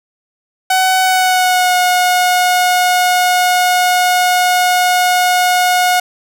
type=tone with pitch glide; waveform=sawtooth; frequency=750 to 724.5 Hz; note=F#5 to F#5; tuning=+23 to -37 cents; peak=-6 dBFS; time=0.7-6 s; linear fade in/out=5 ms; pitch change=-60 cents; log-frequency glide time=1.02-1.76 s; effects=none